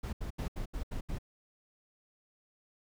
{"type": "noise bursts", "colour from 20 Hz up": "brown", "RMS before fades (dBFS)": -36, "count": 7, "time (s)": [0.03, 1.186], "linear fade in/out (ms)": 10, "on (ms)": 100, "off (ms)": 76, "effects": []}